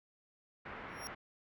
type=low-pass noise; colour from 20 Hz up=white; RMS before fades=-47 dBFS; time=0.65-1.15 s; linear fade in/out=10 ms; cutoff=2000 Hz; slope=24 dB/octave
type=tone with exponential growth; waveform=sawtooth; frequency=5588 Hz; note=F8; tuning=in tune; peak=-37 dBFS; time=0.88-1.07 s; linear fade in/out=0 ms; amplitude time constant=40 ms
effects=none